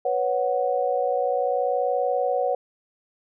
sine chord, B suspended second, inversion none, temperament equal, 493.9 / 554.4 / 740 Hz, B4 / C#5 / F#5, 0 / 0 / 0 cents, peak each -25 dBFS, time 0.05-2.55 s, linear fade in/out 5 ms, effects none

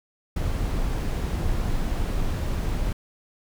brown noise, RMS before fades -25 dBFS, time 0.36-2.93 s, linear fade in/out 5 ms, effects none

